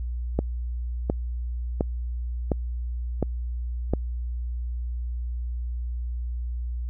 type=click train; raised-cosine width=2 ms; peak=-9 dBFS; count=6; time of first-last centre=0.39-3.936 s; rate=1.41 Hz; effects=added 60 Hz sine -27 dBFS peak until 6.89 s